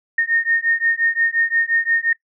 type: beating tone pair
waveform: sine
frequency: 1836 / 1841.7 Hz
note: A#6 / A#6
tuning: -27 / -21 cents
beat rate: 5.7 Hz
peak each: -19 dBFS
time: 0.18-2.13 s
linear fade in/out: 5 ms
effects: noise-tail reverb RT60 0.1 s tail -19 dB re dry